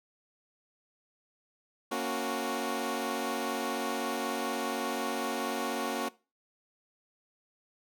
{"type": "chord", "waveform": "15% pulse", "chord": "F# major", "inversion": "first", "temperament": "equal with one note detuned", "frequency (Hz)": [233.1, 277.2, 367.9], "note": ["A#3", "C#4", "F#4"], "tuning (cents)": [0, 0, -10], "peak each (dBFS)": -29, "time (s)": [1.91, 6.09], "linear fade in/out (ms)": 10, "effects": ["noise-tail reverb RT60 0.3 s tail -20 dB re dry"]}